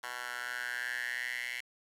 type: tone with high-pass filter sweep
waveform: 10% pulse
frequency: 122.8 Hz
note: B2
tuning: 9 cents flat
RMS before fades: -38 dBFS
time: 0.03-1.61 s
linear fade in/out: 10 ms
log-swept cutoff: 1200 to 2200 Hz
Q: 6.5
effects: resampled to 32000 Hz + 9-bit